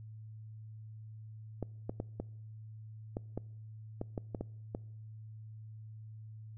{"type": "clicks", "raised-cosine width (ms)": 2, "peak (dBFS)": -23, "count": 11, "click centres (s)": [1.627, 1.895, 2.001, 2.2, 3.169, 3.376, 4.014, 4.178, 4.348, 4.41, 4.749], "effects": ["noise-tail reverb RT60 0.8 s tail -24 dB re dry", "added 109 Hz sine -46 dBFS peak until 6.57 s"]}